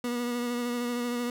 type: tone with vibrato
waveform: 30% pulse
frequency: 241.7 Hz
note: B3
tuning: 37 cents flat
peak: -26 dBFS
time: 0.04-1.3 s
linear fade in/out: 2 ms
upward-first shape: sine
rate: 13 Hz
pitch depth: 22 cents each way
effects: none